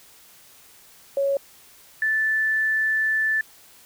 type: tone pair in turn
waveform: sine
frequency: 554.4 / 1756 Hz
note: C#5 / A6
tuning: 0 / -4 cents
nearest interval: octave + minor sixth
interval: 1996 cents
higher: second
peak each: -19 dBFS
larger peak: neither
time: 1.17-1.37 / 2.02-3.41 s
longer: second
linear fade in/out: 2 ms
effects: white hiss -51 dBFS RMS until 3.85 s